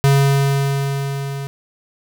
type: tone with level ramp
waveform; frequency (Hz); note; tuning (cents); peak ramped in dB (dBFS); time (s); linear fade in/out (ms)
square; 138.7; C#3; +1; -10 to -25; 0.04-1.47; 0
effects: none